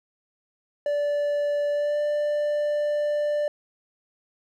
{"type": "tone with pitch glide", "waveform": "triangle", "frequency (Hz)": [582, 591.1], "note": ["D5", "D5"], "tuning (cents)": [-16, 11], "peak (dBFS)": -20, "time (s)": [0.86, 3.48], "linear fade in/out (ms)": 2, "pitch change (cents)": 27, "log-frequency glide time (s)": [1.71, 1.99], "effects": []}